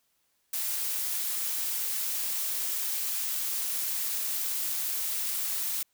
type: noise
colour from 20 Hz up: blue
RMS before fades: -31 dBFS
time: 0.53-5.83 s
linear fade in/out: 5 ms
effects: white hiss -73 dBFS RMS until 5.93 s